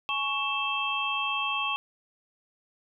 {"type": "tone cluster", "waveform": "sine", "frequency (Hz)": [844, 1113, 2652, 3200], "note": ["G#5", "C#6", "E7", "G7"], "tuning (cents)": [28, 7, 10, 35], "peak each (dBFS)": [-36, -31, -30, -33], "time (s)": [0.09, 1.76], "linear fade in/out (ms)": 0, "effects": []}